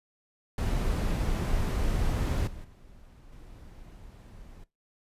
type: noise with level steps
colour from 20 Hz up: brown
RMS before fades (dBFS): -27 / -43 / -52 / -48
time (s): 0.58-4.64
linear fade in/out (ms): 2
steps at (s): 2.47 / 2.64 / 3.32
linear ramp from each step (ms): 5
effects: noise-tail reverb RT60 0.2 s tail -18 dB re dry + resampled to 32000 Hz